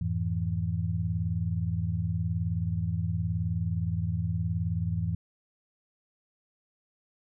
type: tone cluster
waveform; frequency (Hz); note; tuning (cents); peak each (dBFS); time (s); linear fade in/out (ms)
sine; 87.3 / 106.4 / 165; F2 / G#2 / E3; 0 / +42 / +2; -31; 0.01-5.15; 5
effects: none